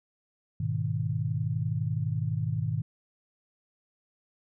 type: chord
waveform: sine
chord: G# minor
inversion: none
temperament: equal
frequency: 103.83 / 123.47 / 155.56 Hz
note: G#2 / B2 / D#3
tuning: 0 / 0 / 0 cents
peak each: -31 dBFS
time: 0.6-2.82 s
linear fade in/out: 5 ms
effects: none